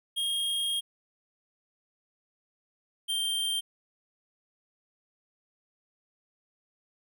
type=tone pair in turn; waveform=square; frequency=3246 / 3163 Hz; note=G#7 / G7; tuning=-40 / +15 cents; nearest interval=unison; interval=45 cents; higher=first; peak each=-28 dBFS; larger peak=neither; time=0.16-0.81 / 3.08-3.61 s; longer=first; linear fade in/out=20 ms; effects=none